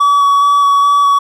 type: tone with vibrato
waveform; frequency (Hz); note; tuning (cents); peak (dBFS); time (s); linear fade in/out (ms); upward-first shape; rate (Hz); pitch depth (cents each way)
triangle; 1136; C#6; +42; -5; 0-1.19; 10; square; 2.4; 10
effects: none